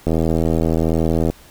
click train, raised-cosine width 2 ms, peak -5 dBFS, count 101, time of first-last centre 0.07-1.3 s, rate 81.3 Hz, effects pink hiss -46 dBFS RMS until 1.5 s

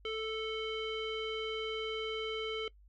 square tone with low-pass filter, 440 Hz, A4, in tune, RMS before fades -37 dBFS, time 0.05-2.68 s, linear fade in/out 2 ms, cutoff 2900 Hz, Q 5.7, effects noise-tail reverb RT60 0.1 s tail -22 dB re dry + added 50 Hz sine -57 dBFS peak until 2.88 s

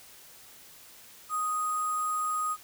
sine tone with sample-and-hold, 1244.5 Hz, D#6, in tune, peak -27 dBFS, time 1.29-2.57 s, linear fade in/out 50 ms, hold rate 8820 Hz, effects white hiss -52 dBFS RMS until 2.63 s

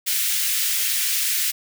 white high-pass noise, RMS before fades -22 dBFS, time 0.06-1.52 s, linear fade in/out 20 ms, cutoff 1800 Hz, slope 24 dB/octave, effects none

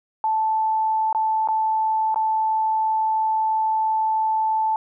sine tone with dropouts, 877 Hz, A5, 6 cents flat, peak -18 dBFS, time 0.24-4.76 s, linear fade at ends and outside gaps 1 ms, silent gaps 1.128-1.148 / 1.475-1.486 / 2.144-2.159 s, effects none

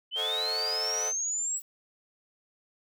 sine linear sweep, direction up, 2960 to 7850 Hz, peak -28 dBFS, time 0.11-1.61 s, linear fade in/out 50 ms
sawtooth chord, A diminished seventh, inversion none, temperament equal, 440 / 523.3 / 622.3 / 740 Hz, A4 / C5 / Eb5 / Gb5, 0 / 0 / 0 / 0 cents, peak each -34 / -37 / -36 / -37 dBFS, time 0.15-1.13 s, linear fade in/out 50 ms
violet noise with exponential growth, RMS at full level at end -46 dBFS, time 1.43-1.62 s, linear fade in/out 1 ms, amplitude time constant 41 ms
effects none

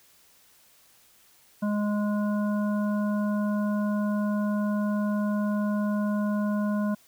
harmonic tone, 207.7 Hz, G#3, in tune, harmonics 1 / 3 / 5 / 7, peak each -24 / -34 / -38 / -41 dBFS, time 1.62-6.95 s, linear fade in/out 10 ms, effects white hiss -59 dBFS RMS until 7.07 s

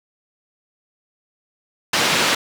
white band-pass noise, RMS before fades -18 dBFS, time 1.93-2.35 s, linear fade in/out 5 ms, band 160 to 3900 Hz, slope 12 dB/octave, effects none

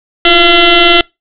sine tone with frequency modulation, 1706 Hz, G#6, 46 cents sharp, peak -3 dBFS, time 0.25-1.01 s, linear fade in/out 2 ms, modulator 339 Hz, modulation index 5.2, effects noise-tail reverb RT60 0.2 s tail -25 dB re dry

